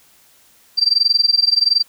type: tone with amplitude modulation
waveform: sine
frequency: 4699 Hz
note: D8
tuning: in tune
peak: -8 dBFS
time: 0.77-1.83 s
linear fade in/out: 20 ms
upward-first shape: sine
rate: 21.3 Hz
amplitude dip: 95%
effects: white hiss -52 dBFS RMS until 1.88 s